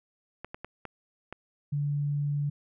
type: clicks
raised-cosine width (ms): 0.5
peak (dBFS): -23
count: 5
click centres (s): 0.446 / 0.545 / 0.646 / 0.853 / 1.326
type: tone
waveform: sine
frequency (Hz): 144.7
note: D3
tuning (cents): -25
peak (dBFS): -26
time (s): 1.72-2.5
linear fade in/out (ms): 10
effects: none